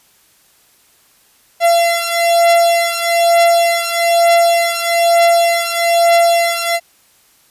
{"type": "beating tone pair", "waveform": "45% pulse", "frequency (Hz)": [681, 682.1], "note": ["F5", "F5"], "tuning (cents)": [-44, -41], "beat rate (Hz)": 1.1, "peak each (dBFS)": [-12, -14], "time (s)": [1.6, 6.8], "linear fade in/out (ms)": 50, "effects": ["white hiss -52 dBFS RMS until 7.5 s", "resampled to 32000 Hz"]}